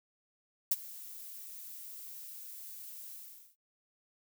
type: noise with ADSR envelope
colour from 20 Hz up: violet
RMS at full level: -26 dBFS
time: 0.71-3.56 s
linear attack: 7 ms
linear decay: 32 ms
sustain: -21 dB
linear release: 430 ms
effects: noise-tail reverb RT60 0.1 s tail -21 dB re dry